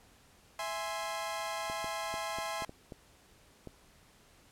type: chord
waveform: sawtooth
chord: E augmented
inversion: none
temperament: equal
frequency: 659.3 / 830.6 / 1046.5 Hz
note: E5 / G#5 / B#5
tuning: 0 / 0 / 0 cents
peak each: -36 dBFS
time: 0.59-2.65 s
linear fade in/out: 2 ms
type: clicks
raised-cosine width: 2 ms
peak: -30 dBFS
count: 8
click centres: 1.699 / 1.844 / 2.141 / 2.386 / 2.622 / 2.694 / 2.922 / 3.673 s
effects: pink hiss -62 dBFS RMS until 4.51 s + low-pass 12000 Hz 12 dB/octave